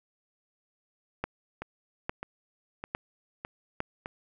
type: two click trains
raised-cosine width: 0.5 ms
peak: -21 / -15 dBFS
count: 5 / 4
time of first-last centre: 1.62-4.059 / 1.24-3.804 s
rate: 1.64 / 1.17 Hz
effects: none